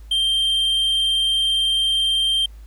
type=tone; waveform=triangle; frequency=3161 Hz; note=G7; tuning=14 cents sharp; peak=-15 dBFS; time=0.11-2.46 s; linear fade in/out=5 ms; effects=added 53 Hz sine -37 dBFS peak until 2.66 s + pink hiss -57 dBFS RMS until 2.66 s